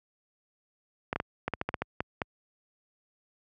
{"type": "clicks", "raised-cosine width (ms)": 0.5, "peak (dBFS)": -14, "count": 11, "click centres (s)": [1.129, 1.16, 1.201, 1.48, 1.537, 1.614, 1.69, 1.742, 1.82, 2.005, 2.218], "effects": ["high-pass 60 Hz 12 dB/octave"]}